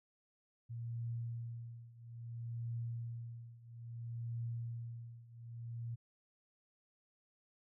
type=tone with tremolo; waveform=sine; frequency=117 Hz; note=A#2; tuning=7 cents sharp; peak=-37 dBFS; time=0.69-5.96 s; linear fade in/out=20 ms; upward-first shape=triangle; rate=0.6 Hz; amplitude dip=90%; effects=none